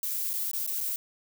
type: noise with dropouts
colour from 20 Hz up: violet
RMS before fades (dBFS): -31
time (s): 0.03-0.96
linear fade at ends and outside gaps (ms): 1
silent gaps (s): 0.333-0.337 / 0.514-0.533 / 0.665-0.675 / 0.805-0.809
effects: none